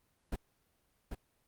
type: noise with echo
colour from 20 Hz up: brown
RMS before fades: -35 dBFS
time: 0.32-0.36 s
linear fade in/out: 5 ms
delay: 790 ms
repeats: 1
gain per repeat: -5 dB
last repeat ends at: 1.15 s
effects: pink hiss -75 dBFS RMS until 1.47 s + Opus 32 kbps